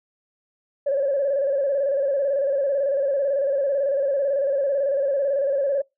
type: tone with vibrato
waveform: sine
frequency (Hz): 554.4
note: C#5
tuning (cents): 0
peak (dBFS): -18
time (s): 0.86-5.82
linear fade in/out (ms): 10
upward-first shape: square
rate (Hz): 18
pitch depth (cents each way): 56
effects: noise-tail reverb RT60 0.2 s tail -26 dB re dry + tanh soft clip ceiling -14 dBFS